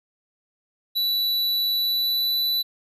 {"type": "tone with pitch glide", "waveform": "square", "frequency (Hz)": [3951, 3974], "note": ["B7", "B7"], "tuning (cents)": [0, 10], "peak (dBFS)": -21, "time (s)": [0.95, 2.63], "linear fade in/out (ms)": 20, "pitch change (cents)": 10, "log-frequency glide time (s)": [1.73, 2.37], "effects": []}